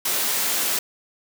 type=high-pass noise; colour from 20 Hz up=white; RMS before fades=-23 dBFS; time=0.05-0.79 s; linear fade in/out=5 ms; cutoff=220 Hz; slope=12 dB/octave; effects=none